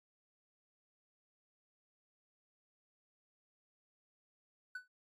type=tone with exponential decay; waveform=triangle; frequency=1494 Hz; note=F#6; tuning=16 cents sharp; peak=-36 dBFS; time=4.75-4.88 s; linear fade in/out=5 ms; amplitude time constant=27 ms; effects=MP3 96 kbps